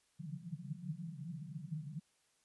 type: band-pass noise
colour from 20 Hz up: white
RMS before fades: -45 dBFS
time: 0.19-2 s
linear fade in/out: 10 ms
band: 140 to 180 Hz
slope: 96 dB/octave
effects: white hiss -75 dBFS RMS until 2.44 s + resampled to 24000 Hz